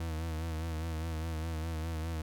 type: tone with vibrato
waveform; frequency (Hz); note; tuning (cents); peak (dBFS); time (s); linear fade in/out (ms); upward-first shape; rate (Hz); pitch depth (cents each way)
40% pulse; 80.7; E2; -36; -33; 0-2.22; 5; sine; 4.9; 52
effects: none